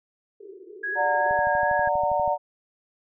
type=band-pass noise; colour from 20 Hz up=pink; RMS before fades=-43 dBFS; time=0.4-1.39 s; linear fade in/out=5 ms; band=360 to 430 Hz; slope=96 dB/octave
type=tone with vibrato; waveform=sine; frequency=1651 Hz; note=G#6; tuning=11 cents flat; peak=-26 dBFS; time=0.83-1.89 s; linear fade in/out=10 ms; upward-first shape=sine; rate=2.5 Hz; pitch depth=15 cents each way
type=chord; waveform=sine; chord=D augmented; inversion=none; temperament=just; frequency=587.3 / 734.2 / 917.7 Hz; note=D5 / F#5 / A#5; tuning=0 / -14 / -27 cents; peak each=-25 dBFS; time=0.95-2.38 s; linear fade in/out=50 ms
type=click train; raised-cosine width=5 ms; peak=-29 dBFS; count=13; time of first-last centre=1.31-2.278 s; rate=12.4 Hz
effects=none